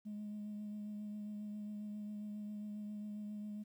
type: tone with vibrato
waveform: sine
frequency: 209.2 Hz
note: G#3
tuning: 13 cents sharp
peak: -40 dBFS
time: 0.05-3.64 s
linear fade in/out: 20 ms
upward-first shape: triangle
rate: 7.4 Hz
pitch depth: 21 cents each way
effects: tanh soft clip ceiling -40 dBFS + 12-bit